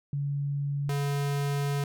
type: tone pair in turn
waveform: sine / square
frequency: 142 / 142 Hz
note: C#3 / C#3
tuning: +42 / +42 cents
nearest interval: unison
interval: 0 cents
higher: neither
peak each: -27 dBFS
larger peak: neither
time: 0.13-0.89 / 0.89-1.84 s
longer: second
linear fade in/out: 2 ms
effects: none